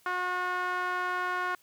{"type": "tone with band-pass filter", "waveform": "sawtooth", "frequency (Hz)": 362.2, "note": "F#4", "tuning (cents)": -37, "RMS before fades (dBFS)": -31, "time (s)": [0.06, 1.55], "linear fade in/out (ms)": 2, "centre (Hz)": 1300, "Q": 3.3, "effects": ["white hiss -63 dBFS RMS until 1.62 s"]}